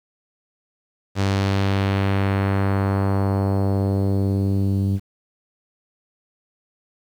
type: tone with low-pass filter sweep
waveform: sawtooth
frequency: 98 Hz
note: G2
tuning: in tune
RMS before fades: -20 dBFS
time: 1.15-5 s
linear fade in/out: 50 ms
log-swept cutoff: 6200 to 220 Hz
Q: 1.1
effects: 8-bit